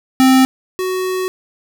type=tone pair in turn; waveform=square; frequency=261.6 / 371.7 Hz; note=C4 / F#4; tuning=0 / +8 cents; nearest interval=tritone; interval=608 cents; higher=second; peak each=-8 / -18 dBFS; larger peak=first; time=0.2-0.45 / 0.79-1.28 s; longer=second; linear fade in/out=0 ms; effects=7-bit